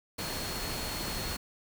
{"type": "tone in noise", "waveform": "sine", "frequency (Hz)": 4317, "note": "C#8", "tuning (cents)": -47, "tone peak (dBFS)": -41, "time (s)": [0.18, 1.37], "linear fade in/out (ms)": 10, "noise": "pink", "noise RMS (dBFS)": -36, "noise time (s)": [0.18, 1.37], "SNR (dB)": -8, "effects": []}